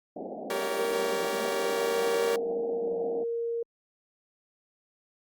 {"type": "band-pass noise", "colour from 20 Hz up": "white", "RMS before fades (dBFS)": -38, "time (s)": [0.16, 3.24], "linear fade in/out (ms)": 5, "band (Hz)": [180, 770], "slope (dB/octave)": 96}
{"type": "chord", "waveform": "sawtooth", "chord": "G diminished", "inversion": "none", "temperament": "equal with one note detuned", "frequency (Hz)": [392, 466.2, 563.4], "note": ["G4", "Bb4", "Db5"], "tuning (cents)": [0, 0, 28], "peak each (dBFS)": -29, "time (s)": [0.5, 2.36], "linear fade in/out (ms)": 2}
{"type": "tone", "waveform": "sine", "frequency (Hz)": 465.7, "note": "A#4", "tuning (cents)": -2, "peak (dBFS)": -28, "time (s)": [0.79, 3.63], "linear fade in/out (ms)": 5}
{"effects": ["Opus 48 kbps"]}